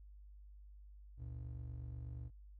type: ring-modulated tone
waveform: triangle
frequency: 95.4 Hz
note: G2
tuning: 47 cents flat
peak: -39 dBFS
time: 1.17-2.31 s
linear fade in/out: 50 ms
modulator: 24.2 Hz
effects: added 50 Hz sine -54 dBFS peak until 2.59 s